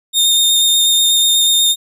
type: tone with vibrato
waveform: sawtooth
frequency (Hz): 3661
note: A#7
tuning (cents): -32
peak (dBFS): -7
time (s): 0.13-1.76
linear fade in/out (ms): 50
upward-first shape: square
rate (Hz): 8.2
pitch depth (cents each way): 10
effects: none